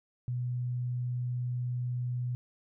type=tone; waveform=sine; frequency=123.47 Hz; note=B2; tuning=in tune; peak=-30 dBFS; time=0.28-2.35 s; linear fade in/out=0 ms; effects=none